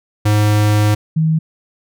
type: tone pair in turn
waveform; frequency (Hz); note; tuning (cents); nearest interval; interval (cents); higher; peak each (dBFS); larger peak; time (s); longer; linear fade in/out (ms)
square / sine; 105.2 / 158.92; G#2 / D#3; +23 / +37; perfect fifth; 714; second; -11; neither; 0.25-0.95 / 1.16-1.39; first; 10
effects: none